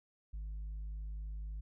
sine tone with tanh clipping, 51.91 Hz, G#1, in tune, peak -40 dBFS, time 0.33-1.61 s, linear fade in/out 10 ms, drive 2 dB, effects none

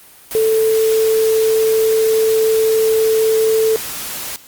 sine tone in noise, 442 Hz, A4, 8 cents sharp, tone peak -11 dBFS, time 0.35-3.76 s, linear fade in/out 0 ms, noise white, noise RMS -26 dBFS, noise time 0.31-4.36 s, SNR +12 dB, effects white hiss -43 dBFS RMS until 4.47 s + Opus 32 kbps

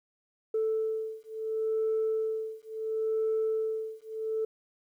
sine beating tone pair, 440 / 440.72 Hz, A4 / A4, 0 / +3 cents, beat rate 0.72 Hz, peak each -30 / -30 dBFS, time 0.54-4.45 s, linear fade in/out 5 ms, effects tanh soft clip ceiling -22 dBFS + 11-bit

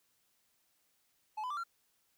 triangle tone with pitch steps, 859 / 1004 / 1173.4 / 1371.5 Hz, A5 / B5 / D6 / F6, -42 / +28 / -2 / -32 cents, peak -34 dBFS, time 1.37-1.638 s, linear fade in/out 10 ms, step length 67 ms, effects white hiss -75 dBFS RMS until 2.17 s

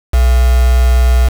sine tone with quantisation, 61.74 Hz, B1, in tune, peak -6 dBFS, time 0.13-1.29 s, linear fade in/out 10 ms, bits 3, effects none

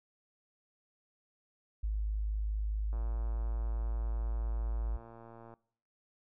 sine tone, 52.4 Hz, G#1, 16 cents sharp, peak -30 dBFS, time 1.83-4.97 s, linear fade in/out 10 ms
click train, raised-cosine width 1 ms, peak -38 dBFS, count 301, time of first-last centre 2.93-5.539 s, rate 115 Hz
effects noise-tail reverb RT60 0.6 s tail -21 dB re dry

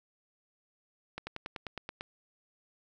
slowing click train, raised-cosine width 0.3 ms, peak -22 dBFS, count 9, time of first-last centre 1.18-2.009 s, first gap 90 ms, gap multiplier 1.04, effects none

